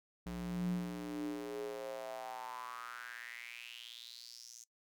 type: tone with high-pass filter sweep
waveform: square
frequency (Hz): 59.3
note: A#1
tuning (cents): +30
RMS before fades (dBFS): -43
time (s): 0.26-4.64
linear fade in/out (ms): 5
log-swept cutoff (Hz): 120 to 6500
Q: 6.1
effects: noise-tail reverb RT60 0.1 s tail -20 dB re dry